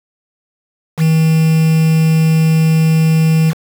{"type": "tone with quantisation", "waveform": "triangle", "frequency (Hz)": 160, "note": "D#3", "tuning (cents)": 49, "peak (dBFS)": -6, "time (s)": [0.97, 3.54], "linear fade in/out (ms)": 50, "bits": 4, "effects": []}